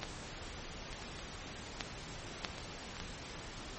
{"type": "clicks", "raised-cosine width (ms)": 0.2, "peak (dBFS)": [-20, -26, -30, -29, -17, -16, -26, -27, -22], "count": 9, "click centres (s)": [0.032, 0.929, 1.024, 1.191, 1.808, 2.448, 2.582, 2.968, 3.001], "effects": ["pink hiss -46 dBFS RMS until 3.78 s", "MP3 32 kbps"]}